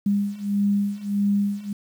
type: beating tone pair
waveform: sine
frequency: 201.2 / 202.8 Hz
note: G3 / G#3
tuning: +45 / -41 cents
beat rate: 1.6 Hz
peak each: -24 / -22 dBFS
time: 0.06-1.73 s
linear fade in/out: 5 ms
effects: 8-bit